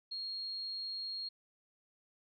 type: tone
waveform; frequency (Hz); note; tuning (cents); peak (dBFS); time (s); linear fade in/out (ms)
sine; 4265; C8; +32; -38; 0.11-1.29; 10
effects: none